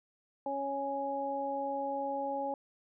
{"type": "harmonic tone", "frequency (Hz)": 277.2, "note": "C#4", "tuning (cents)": 0, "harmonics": [1, 2, 3], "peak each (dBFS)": [-41, -36, -35], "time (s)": [0.46, 2.54], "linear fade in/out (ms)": 2, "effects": []}